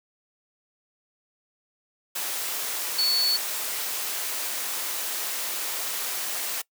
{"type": "tone in noise", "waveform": "sine", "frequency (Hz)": 4435, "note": "C#8", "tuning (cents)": 0, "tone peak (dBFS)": -20, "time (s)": [2.98, 3.37], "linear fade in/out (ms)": 10, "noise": "white", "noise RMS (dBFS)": -30, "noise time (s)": [2.15, 6.62], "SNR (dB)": 7, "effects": ["noise-tail reverb RT60 0.1 s tail -22 dB re dry", "high-pass 400 Hz 12 dB/octave"]}